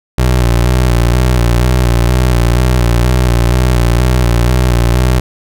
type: tone with vibrato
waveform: 25% pulse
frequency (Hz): 60.7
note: B1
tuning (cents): -29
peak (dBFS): -4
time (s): 0.18-5.2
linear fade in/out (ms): 5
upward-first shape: square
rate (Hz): 2.1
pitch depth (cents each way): 51
effects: none